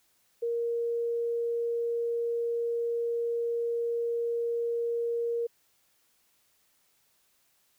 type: tone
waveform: sine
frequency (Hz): 468.5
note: A#4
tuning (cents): +9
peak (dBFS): -27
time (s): 0.42-5.47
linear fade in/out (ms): 10
effects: white hiss -69 dBFS RMS until 7.78 s